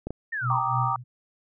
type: clicks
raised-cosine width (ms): 2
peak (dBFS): -18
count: 2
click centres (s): 0.07 / 0.106
type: linear sweep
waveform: sine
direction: down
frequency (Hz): 1864.7 to 820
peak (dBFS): -27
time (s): 0.32-0.6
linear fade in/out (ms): 10
type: tone with tremolo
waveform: sine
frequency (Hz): 123.47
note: B2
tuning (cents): 0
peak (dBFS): -24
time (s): 0.41-1.04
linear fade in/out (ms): 50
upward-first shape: sine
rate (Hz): 3.2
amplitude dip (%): 85
type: chord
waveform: sine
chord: Eb major seventh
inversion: first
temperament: equal with one note detuned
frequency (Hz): 780.4 / 932.3 / 1174.7 / 1244.5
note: G5 / Bb5 / D6 / Eb6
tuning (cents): -8 / 0 / 0 / 0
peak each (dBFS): -30 / -29 / -27 / -30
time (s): 0.5-0.96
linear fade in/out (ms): 2
effects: none